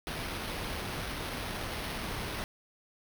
pink noise with sample-and-hold, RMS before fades -37 dBFS, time 0.07-2.44 s, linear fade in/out 0 ms, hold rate 7350 Hz, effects none

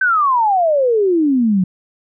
sine exponential sweep, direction down, 1568 to 177.9 Hz, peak -11 dBFS, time 0.01-1.64 s, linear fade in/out 5 ms, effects none

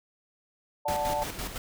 sine chord, D major, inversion none, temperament equal, 587.3 / 740 / 880 Hz, D5 / F#5 / A5, 0 / 0 / 0 cents, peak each -31 / -34 / -29 dBFS, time 0.85-1.24 s, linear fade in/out 10 ms
pink noise with tremolo, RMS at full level -34 dBFS, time 0.88-1.58 s, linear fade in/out 2 ms, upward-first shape square, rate 5.9 Hz, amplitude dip 55%
effects none

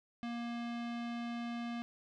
square tone with low-pass filter, 236.1 Hz, A#3, 22 cents sharp, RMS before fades -40 dBFS, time 0.23-1.82 s, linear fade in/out 0 ms, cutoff 3400 Hz, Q 1.2, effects none

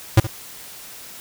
square tone with echo, 110 Hz, A2, in tune, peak -8 dBFS, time 0.17-0.2 s, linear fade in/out 5 ms, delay 70 ms, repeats 1, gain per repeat -15 dB, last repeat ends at 0.27 s, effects white hiss -39 dBFS RMS until 1.2 s

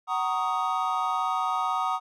triangle chord, D# minor seventh, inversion first, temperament equal with one note detuned, 750.3 / 932.3 / 1108.7 / 1244.5 Hz, F#5 / A#5 / C#6 / D#6, +24 / 0 / 0 / 0 cents, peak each -28 / -29 / -32 / -26 dBFS, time 0.07-2 s, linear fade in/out 50 ms, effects none

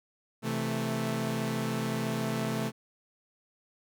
sawtooth chord, A minor, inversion first, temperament equal, 130.81 / 164.81 / 220 Hz, C3 / E3 / A3, 0 / 0 / 0 cents, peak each -30 / -33 / -28 dBFS, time 0.42-2.72 s, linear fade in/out 50 ms, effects none

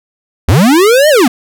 square linear two-way sweep, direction up then down, 65.41 to 631 to 216.5 Hz, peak -5 dBFS, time 0.48-1.28 s, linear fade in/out 5 ms, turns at 1.09 s, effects none

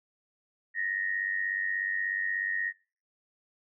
sine tone with amplitude modulation, 1864.7 Hz, A#6, in tune, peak -25 dBFS, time 0.74-2.73 s, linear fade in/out 50 ms, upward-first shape sine, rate 96.6 Hz, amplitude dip 75%, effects noise-tail reverb RT60 0.4 s tail -23 dB re dry

